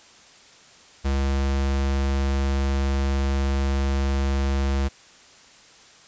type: tone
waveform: square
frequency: 68.3 Hz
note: C#2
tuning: 25 cents flat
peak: -21 dBFS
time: 1.04-4.89 s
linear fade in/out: 20 ms
effects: white hiss -50 dBFS RMS until 6.07 s + resampled to 16000 Hz